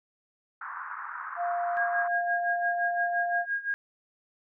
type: band-pass noise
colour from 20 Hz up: pink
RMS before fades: -38 dBFS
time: 0.61-2.08 s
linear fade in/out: 5 ms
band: 1000 to 1600 Hz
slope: 48 dB/octave
type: tone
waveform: sine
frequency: 698.5 Hz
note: F5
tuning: in tune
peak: -27 dBFS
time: 1.36-3.46 s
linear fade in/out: 50 ms
type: tone with tremolo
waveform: sine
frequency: 1630 Hz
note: G#6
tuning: 33 cents flat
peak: -25 dBFS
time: 1.77-3.74 s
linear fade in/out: 0 ms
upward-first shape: sine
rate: 5.8 Hz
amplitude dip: 85%
effects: none